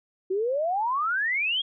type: exponential sweep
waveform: sine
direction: up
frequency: 364.3 to 3322 Hz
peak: -23 dBFS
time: 0.3-1.62 s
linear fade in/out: 10 ms
effects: none